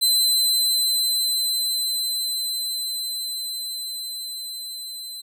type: tone with level ramp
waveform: sawtooth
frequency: 4053 Hz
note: B7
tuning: 44 cents sharp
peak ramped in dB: -13 to -30 dBFS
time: 0.01-5.22 s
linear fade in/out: 20 ms
effects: none